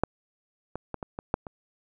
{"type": "clicks", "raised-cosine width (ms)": 1, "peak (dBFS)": [-8, -19, -18, -20, -20, -9, -24], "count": 7, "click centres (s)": [0.036, 0.756, 0.943, 1.028, 1.189, 1.341, 1.468], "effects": []}